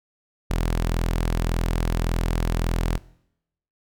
sawtooth tone, 41.77 Hz, E1, 24 cents sharp, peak -17 dBFS, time 0.5-2.98 s, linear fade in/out 10 ms, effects noise-tail reverb RT60 0.8 s tail -21 dB re dry

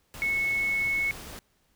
sine tone in noise, 2199 Hz, C#7, 14 cents flat, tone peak -24 dBFS, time 0.22-1.11 s, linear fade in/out 0 ms, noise pink, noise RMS -42 dBFS, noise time 0.14-1.39 s, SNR +15 dB, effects pink hiss -69 dBFS RMS until 1.75 s

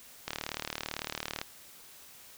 click train, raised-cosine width 0.2 ms, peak -16 dBFS, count 44, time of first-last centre 0.28-1.415 s, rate 37.9 Hz, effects white hiss -53 dBFS RMS until 2.37 s

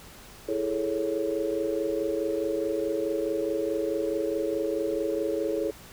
sine chord, A major seventh, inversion second, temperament equal, 329.6 / 415.3 / 440 / 554.4 Hz, E4 / G#4 / A4 / C#5, 0 / 0 / 0 / 0 cents, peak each -31 dBFS, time 0.48-5.71 s, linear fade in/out 10 ms, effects pink hiss -48 dBFS RMS until 5.92 s

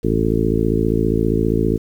harmonic tone with a mistuned harmonic, 55 Hz, A1, in tune, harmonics 1 / 2 / 3 / 4 / 5 / 6 / 7 / 8, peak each -23 / -23 / -23 / -23 / -23 / -23 / -23 / -23 dBFS, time 0.03-1.78 s, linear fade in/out 20 ms, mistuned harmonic 1, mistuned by -110 cents, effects 8-bit

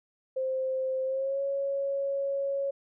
sine tone with pitch glide, 523.3 to 553.5 Hz, C5 to C#5, 0 to -3 cents, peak -27 dBFS, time 0.36-2.71 s, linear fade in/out 10 ms, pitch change +97 cents, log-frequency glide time 1.04-1.41 s, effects none

